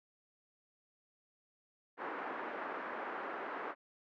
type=band-pass noise; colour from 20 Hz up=white; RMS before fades=-42 dBFS; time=1.97-3.75 s; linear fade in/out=50 ms; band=270 to 1600 Hz; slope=24 dB/octave; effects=none